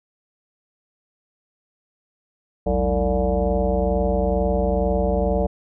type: tone with frequency modulation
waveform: sine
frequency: 318.9 Hz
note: D#4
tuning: 43 cents sharp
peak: -17 dBFS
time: 2.66-5.47 s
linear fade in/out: 10 ms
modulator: 132 Hz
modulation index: 2.8
effects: none